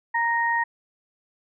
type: tone pair together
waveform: sine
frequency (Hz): 932.3 / 1864.6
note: A#5 / A#6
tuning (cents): 0 / 0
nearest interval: octave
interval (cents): 1200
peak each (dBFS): -23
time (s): 0.14-0.64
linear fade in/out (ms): 10
effects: none